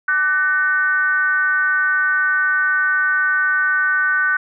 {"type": "tone with frequency modulation", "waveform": "sine", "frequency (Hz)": 1506, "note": "F#6", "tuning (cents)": 30, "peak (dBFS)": -14, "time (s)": [0.08, 4.37], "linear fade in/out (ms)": 5, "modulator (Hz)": 332, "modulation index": 0.61, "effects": []}